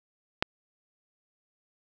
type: click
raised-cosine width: 0.3 ms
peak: -7 dBFS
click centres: 0.425 s
effects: none